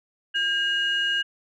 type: tone pair together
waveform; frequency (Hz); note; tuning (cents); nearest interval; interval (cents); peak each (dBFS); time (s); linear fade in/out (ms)
sine; 1611.9 / 2872; G6 / F7; +48 / +48; minor seventh; 1000; -23; 0.34-1.23; 20
effects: tanh soft clip ceiling -16 dBFS